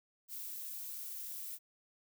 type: noise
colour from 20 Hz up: violet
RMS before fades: -44 dBFS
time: 0.28-1.59 s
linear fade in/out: 50 ms
effects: none